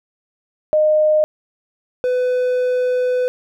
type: tone pair in turn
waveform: sine / triangle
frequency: 614 / 501 Hz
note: D#5 / B4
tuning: -23 / +25 cents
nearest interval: major third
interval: 352 cents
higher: first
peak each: -11 / -13 dBFS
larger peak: first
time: 0.73-1.24 / 2.04-3.28 s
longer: second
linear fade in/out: 0 ms
effects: none